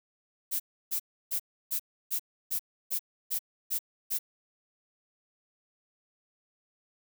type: noise bursts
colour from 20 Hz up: violet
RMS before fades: -30 dBFS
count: 10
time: 0.51-4.19 s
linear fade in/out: 20 ms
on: 89 ms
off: 310 ms
effects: none